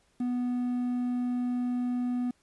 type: tone with quantisation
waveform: triangle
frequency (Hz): 246.5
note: B3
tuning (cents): -3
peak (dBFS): -25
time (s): 0.2-2.31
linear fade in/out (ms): 5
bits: 9
effects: pink hiss -68 dBFS RMS until 2.42 s + resampled to 24000 Hz